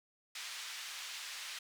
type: band-pass noise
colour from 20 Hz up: white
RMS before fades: -45 dBFS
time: 0.35-1.59 s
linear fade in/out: 5 ms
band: 1500 to 4900 Hz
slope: 12 dB/octave
effects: none